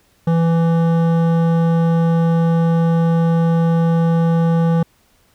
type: tone with hard clipping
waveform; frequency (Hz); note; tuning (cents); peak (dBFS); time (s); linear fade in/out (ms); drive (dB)
sine; 166.2; E3; +15; -14; 0.27-4.83; 5; 13
effects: pink hiss -57 dBFS RMS until 5.34 s